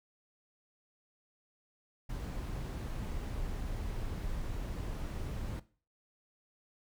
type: noise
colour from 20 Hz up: brown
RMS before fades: -38 dBFS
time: 2.09-5.6 s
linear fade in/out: 10 ms
effects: noise-tail reverb RT60 0.4 s tail -18 dB re dry